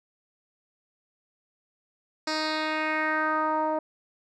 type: tone with low-pass filter sweep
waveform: 10% pulse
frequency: 311.1 Hz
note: D#4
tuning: in tune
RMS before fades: -27 dBFS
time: 2.27-3.79 s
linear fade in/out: 5 ms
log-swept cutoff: 5600 to 740 Hz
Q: 2.8
effects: none